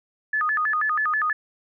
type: tone with vibrato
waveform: sine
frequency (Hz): 1462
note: F#6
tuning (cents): -21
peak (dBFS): -20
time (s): 0.33-1.33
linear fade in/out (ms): 5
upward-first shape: square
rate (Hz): 6.2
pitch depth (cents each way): 290
effects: none